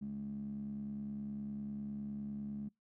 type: tone with band-pass filter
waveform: 15% pulse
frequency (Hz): 69.9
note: C#2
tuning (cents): +15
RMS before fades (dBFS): -42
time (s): 0.01-2.69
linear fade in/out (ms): 10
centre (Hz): 200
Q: 8.9
effects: noise-tail reverb RT60 0.2 s tail -26 dB re dry